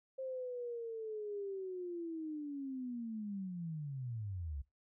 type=linear sweep; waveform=sine; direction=down; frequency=531 to 65.41 Hz; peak=-39 dBFS; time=0.18-4.62 s; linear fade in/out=10 ms; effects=noise-tail reverb RT60 0.2 s tail -20 dB re dry